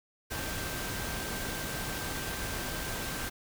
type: tone in noise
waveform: sine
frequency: 1568 Hz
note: G6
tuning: in tune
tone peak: -43 dBFS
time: 0.3-3.3 s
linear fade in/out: 20 ms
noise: pink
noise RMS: -36 dBFS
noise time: 0.3-3.3 s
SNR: -10 dB
effects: none